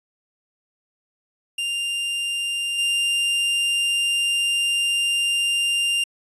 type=tone with level steps; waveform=45% pulse; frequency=2794 Hz; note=F7; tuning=in tune; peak=-23 / -19 dBFS; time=1.58-6.04 s; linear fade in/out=5 ms; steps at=2.78 s; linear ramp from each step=10 ms; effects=resampled to 24000 Hz